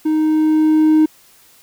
triangle tone with level ramp, 311.1 Hz, D#4, in tune, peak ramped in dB -11 to -5 dBFS, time 0.05-1.06 s, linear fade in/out 10 ms, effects tanh soft clip ceiling -3 dBFS + white hiss -49 dBFS RMS until 1.62 s

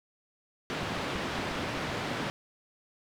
pink band-pass noise, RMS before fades -34 dBFS, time 0.7-2.3 s, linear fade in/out 0 ms, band 130 to 3400 Hz, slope 12 dB/octave
clicks, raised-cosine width 5 ms, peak -28 dBFS, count 7, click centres 0.831 / 0.975 / 1.156 / 1.388 / 1.514 / 1.56 / 1.774 s
effects none

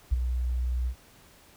sine tone with ADSR envelope, 61.74 Hz, B1, in tune, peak -16 dBFS, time 0.11-0.95 s, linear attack 21 ms, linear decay 15 ms, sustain -9 dB, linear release 74 ms, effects tanh soft clip ceiling -14 dBFS + pink hiss -56 dBFS RMS until 1.56 s

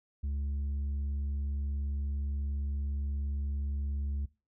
triangle tone with tanh clipping, 70.7 Hz, C#2, 35 cents sharp, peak -32 dBFS, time 0.23-4.26 s, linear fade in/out 10 ms, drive 9 dB, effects noise-tail reverb RT60 0.3 s tail -21 dB re dry

